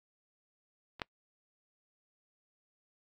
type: clicks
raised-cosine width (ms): 0.3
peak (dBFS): -30 / -17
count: 2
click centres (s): 0.997 / 1.018
effects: noise-tail reverb RT60 0.1 s tail -26 dB re dry + AAC 64 kbps